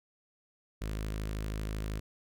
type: tone with notch filter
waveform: sawtooth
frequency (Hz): 52.8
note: G#1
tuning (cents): +29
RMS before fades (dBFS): -36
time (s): 0.81-2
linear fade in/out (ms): 10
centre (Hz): 820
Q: 1.9
effects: none